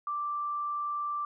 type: tone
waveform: sine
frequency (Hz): 1174.7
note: D6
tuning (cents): 0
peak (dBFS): -30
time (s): 0.07-1.25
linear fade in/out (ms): 2
effects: none